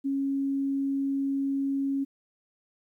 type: tone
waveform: sine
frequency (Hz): 274.8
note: C#4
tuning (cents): -15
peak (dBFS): -25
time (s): 0.04-2.05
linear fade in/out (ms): 20
effects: 11-bit